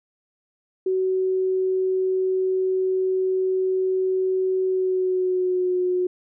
sine tone with pitch glide, 375.2 to 363 Hz, F#4 to F#4, +24 to -33 cents, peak -19 dBFS, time 0.86-6.07 s, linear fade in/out 5 ms, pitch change -57 cents, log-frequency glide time 4.65-5.79 s, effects none

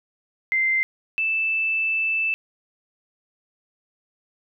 sine tone pair in turn, 2083 / 2640 Hz, C7 / E7, -8 / +2 cents, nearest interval major third, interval 410 cents, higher second, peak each -18 / -20 dBFS, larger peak first, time 0.52-0.83 / 1.18-2.34 s, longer second, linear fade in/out 0 ms, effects none

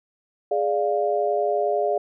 sine chord, D diminished, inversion second, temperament equal, 415.3 / 587.3 / 698.5 Hz, Ab4 / D5 / F5, 0 / 0 / 0 cents, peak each -24 dBFS, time 0.51-1.98 s, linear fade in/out 5 ms, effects none

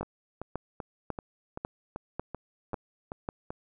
two click trains, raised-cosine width 1 ms, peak -18 / -22 dBFS, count 7 / 10, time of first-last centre 0.01-3.289 / 0.03-3.505 s, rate 1.83 / 2.59 Hz, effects none

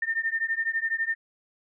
sine beating tone pair, 1805 / 1817 Hz, A6 / A#6, +44 / -45 cents, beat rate 12 Hz, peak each -28 dBFS, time 0.02-1.15 s, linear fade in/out 5 ms, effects none

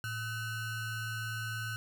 square ring-modulated tone, 698.5 Hz, F5, in tune, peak -33 dBFS, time 0.04-1.76 s, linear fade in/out 0 ms, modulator 811 Hz, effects none

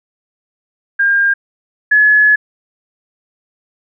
sine tone pair in turn, 1607 / 1702.6 Hz, G6 / G#6, +43 / +43 cents, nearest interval minor second, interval 100 cents, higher second, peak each -9 / -6 dBFS, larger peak second, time 0.99-1.34 / 1.91-2.36 s, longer second, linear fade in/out 10 ms, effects none

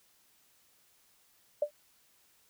sine tone with exponential decay, 590 Hz, D5, 8 cents sharp, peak -22 dBFS, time 1.62-1.71 s, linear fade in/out 5 ms, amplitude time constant 18 ms, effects white hiss -67 dBFS RMS until 2.49 s

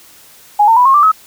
sine tone with pitch steps, 830.6 / 905.8 / 987.8 / 1077.2 / 1174.6 / 1281 Hz, G#5 / A#5 / B5 / C#6 / D6 / E6, 0 / -50 / 0 / -50 / 0 / -50 cents, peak -5 dBFS, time 0.59-1.118 s, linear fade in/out 10 ms, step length 88 ms, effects white hiss -42 dBFS RMS until 1.26 s

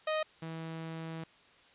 sawtooth tone pair in turn, 622.3 / 162.56 Hz, D#5 / E3, 0 / -24 cents, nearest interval octave + major seventh, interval 2324 cents, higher first, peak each -26 / -35 dBFS, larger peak first, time 0.07-0.23 / 0.42-1.24 s, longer second, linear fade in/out 5 ms, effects white hiss -61 dBFS RMS until 1.74 s + resampled to 8000 Hz

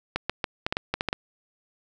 clicks, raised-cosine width 0.3 ms, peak -9 dBFS, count 10, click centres 0.16 / 0.296 / 0.442 / 0.665 / 0.725 / 0.769 / 0.94 / 1.009 / 1.087 / 1.129 s, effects none

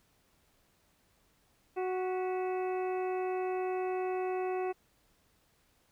harmonic tone with a mistuned harmonic, 370 Hz, F#4, in tune, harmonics 1 / 2 / 3 / 4 / 5 / 6 / 7, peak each -32 / -37 / -46 / -51 / -51 / -55 / -49 dBFS, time 1.76-4.73 s, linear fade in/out 20 ms, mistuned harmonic 5, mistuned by +89 cents, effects pink hiss -70 dBFS RMS until 5.91 s

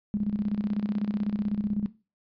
sine tone with tremolo, 207.7 Hz, G#3, in tune, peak -23 dBFS, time 0.14-1.86 s, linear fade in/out 0 ms, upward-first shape square, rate 16 Hz, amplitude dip 65%, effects noise-tail reverb RT60 0.3 s tail -17 dB re dry + resampled to 11025 Hz

